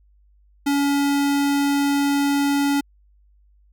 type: tone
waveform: square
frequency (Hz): 282.7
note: C#4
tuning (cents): +34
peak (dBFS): -18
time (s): 0.66-2.81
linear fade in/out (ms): 10
effects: added 50 Hz sine -53 dBFS peak until 3.72 s